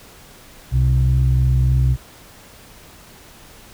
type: tone pair together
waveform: sine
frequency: 64.39 / 127.9 Hz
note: C2 / C3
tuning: -27 / -39 cents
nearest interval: octave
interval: 1188 cents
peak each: -14 dBFS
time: 0.71-1.97 s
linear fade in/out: 50 ms
effects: tanh soft clip ceiling -8 dBFS + pink hiss -44 dBFS RMS until 3.73 s

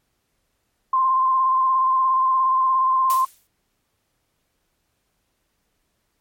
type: tone with vibrato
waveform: sine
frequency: 1046.5 Hz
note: C6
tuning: in tune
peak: -15 dBFS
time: 0.93-3.25 s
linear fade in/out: 5 ms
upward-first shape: square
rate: 17 Hz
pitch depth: 19 cents each way
type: noise with exponential decay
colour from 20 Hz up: blue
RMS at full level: -26 dBFS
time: 3.1-3.47 s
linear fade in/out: 0 ms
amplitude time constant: 80 ms
effects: pink hiss -71 dBFS RMS until 6.2 s + MP3 64 kbps

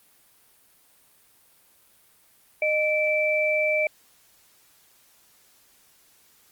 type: tone pair together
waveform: sine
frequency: 614 / 2329 Hz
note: D#5 / D7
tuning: -23 / -15 cents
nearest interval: octave + major seventh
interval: 2308 cents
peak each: -23 dBFS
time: 2.62-3.87 s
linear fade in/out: 2 ms
effects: white hiss -59 dBFS RMS until 6.51 s + Opus 32 kbps

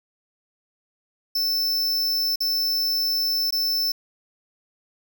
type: tone with dropouts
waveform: square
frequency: 5300 Hz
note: E8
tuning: 9 cents sharp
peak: -21 dBFS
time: 1.35-3.92 s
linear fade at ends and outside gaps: 5 ms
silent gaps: 2.358-2.404 / 3.507-3.524 s
effects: 9-bit

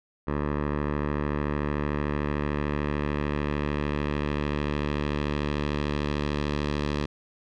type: tone with low-pass filter sweep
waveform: 10% pulse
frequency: 73.42 Hz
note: D2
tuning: in tune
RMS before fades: -28 dBFS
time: 0.27-7.06 s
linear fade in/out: 10 ms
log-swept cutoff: 1500 to 4200 Hz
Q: 1.2
effects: none

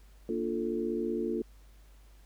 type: chord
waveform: sine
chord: Bb major seventh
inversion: none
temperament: equal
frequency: 233.1 / 293.7 / 349.2 / 440 Hz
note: Bb3 / D4 / F4 / A4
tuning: 0 / 0 / 0 / 0 cents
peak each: -35 / -38 / -33 / -35 dBFS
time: 0.29-1.42 s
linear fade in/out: 2 ms
effects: added 50 Hz sine -53 dBFS peak until 2.25 s + pink hiss -65 dBFS RMS until 2.25 s

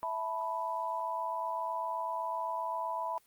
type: chord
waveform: sine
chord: E suspended fourth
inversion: none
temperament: equal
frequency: 659.3 / 880 / 987.8 Hz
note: E5 / A5 / B5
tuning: 0 / 0 / 0 cents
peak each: -39 / -39 / -34 dBFS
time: 0.03-3.18 s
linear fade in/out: 0 ms
effects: white hiss -67 dBFS RMS until 3.26 s + Opus 24 kbps

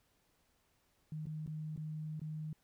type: tone with dropouts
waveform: sine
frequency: 154.8 Hz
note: D#3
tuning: 9 cents flat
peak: -39 dBFS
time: 1.12-2.53 s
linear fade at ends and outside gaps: 2 ms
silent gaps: 1.257-1.268 / 1.463-1.475 / 1.762-1.775 / 2.196-2.216 s
effects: pink hiss -75 dBFS RMS until 2.63 s

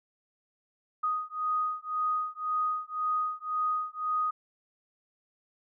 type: beating tone pair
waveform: sine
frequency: 1244.5 / 1246.4 Hz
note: D#6 / D#6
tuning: 0 / +3 cents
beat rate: 1.9 Hz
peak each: -31 dBFS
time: 1.03-4.31 s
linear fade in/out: 10 ms
effects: none

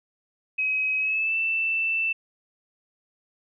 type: tone with pitch glide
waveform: sine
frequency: 2541 to 2661 Hz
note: D#7 to E7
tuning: +36 to +16 cents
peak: -22 dBFS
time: 0.58-2.13 s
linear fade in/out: 10 ms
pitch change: +80 cents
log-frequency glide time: 0.99-1.36 s
effects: none

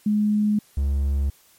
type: tone pair in turn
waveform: sine / triangle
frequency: 210 / 69.66 Hz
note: G#3 / C#2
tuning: +19 / +9 cents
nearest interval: octave + perfect fifth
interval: 1910 cents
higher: first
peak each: -17 / -17 dBFS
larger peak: neither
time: 0.06-0.59 / 0.77-1.3 s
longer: neither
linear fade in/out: 5 ms
effects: white hiss -56 dBFS RMS until 1.58 s + MP3 64 kbps

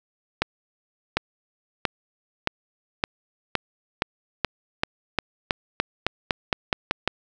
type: accelerating click train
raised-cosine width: 0.3 ms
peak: -4 dBFS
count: 18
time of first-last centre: 0.42-7.076 s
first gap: 750 ms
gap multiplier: 0.91
effects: none

